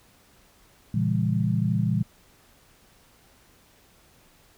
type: chord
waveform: sine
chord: A# diminished seventh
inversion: none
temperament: just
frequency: 116.54 / 139.85 / 167.82 / 201.4 Hz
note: A#2 / C#3 / E3 / G3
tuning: 0 / +16 / +31 / +47 cents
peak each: -25 / -30 / -26 / -27 dBFS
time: 0.94-2.03 s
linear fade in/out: 5 ms
effects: pink hiss -58 dBFS RMS until 4.57 s